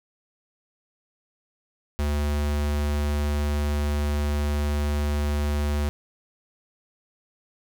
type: tone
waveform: square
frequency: 73.4 Hz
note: D2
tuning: in tune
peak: -23 dBFS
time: 1.99-5.89 s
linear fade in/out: 0 ms
effects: none